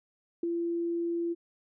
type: tone with ADSR envelope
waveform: sine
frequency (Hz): 340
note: F4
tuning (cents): -46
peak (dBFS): -24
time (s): 0.43-1.35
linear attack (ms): 5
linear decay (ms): 5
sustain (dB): -4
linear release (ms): 31
effects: none